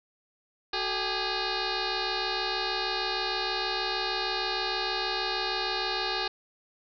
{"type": "tone with frequency modulation", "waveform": "sine", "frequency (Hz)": 1661.2, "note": "G#6", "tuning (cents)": 0, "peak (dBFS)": -27, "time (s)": [0.73, 6.28], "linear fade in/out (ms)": 5, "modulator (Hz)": 407, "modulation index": 7.3, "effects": []}